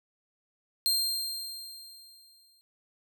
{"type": "tone with exponential decay", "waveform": "sawtooth", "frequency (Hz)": 4186, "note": "C8", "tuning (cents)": 0, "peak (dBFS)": -20, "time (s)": [0.86, 2.61], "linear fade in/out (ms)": 0, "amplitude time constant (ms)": 380, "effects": []}